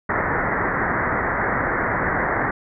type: low-pass noise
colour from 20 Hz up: white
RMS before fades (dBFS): -22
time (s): 0.09-2.51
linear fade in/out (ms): 5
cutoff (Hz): 2000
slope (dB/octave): 96
effects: none